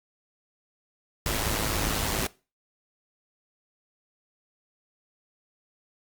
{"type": "noise with amplitude modulation", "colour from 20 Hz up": "pink", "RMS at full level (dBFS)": -25, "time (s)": [1.26, 2.27], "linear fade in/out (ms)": 2, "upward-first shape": "sine", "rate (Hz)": 107, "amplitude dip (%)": 60, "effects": ["noise-tail reverb RT60 0.3 s tail -20 dB re dry", "Opus 48 kbps"]}